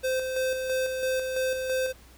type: tone with tremolo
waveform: square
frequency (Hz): 518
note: C5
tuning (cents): -17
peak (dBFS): -25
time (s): 0.03-1.93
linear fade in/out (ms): 20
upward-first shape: square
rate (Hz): 3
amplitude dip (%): 40
effects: added 60 Hz sine -51 dBFS peak until 2.17 s + pink hiss -55 dBFS RMS until 2.17 s